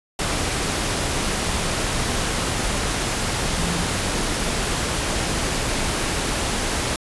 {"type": "tone in noise", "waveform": "sine", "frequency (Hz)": 171.4, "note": "F3", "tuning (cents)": -32, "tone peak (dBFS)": -26, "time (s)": [3.57, 3.89], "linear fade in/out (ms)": 2, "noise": "pink", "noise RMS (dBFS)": -23, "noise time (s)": [0.19, 6.96], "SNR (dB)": -6, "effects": ["resampled to 24000 Hz"]}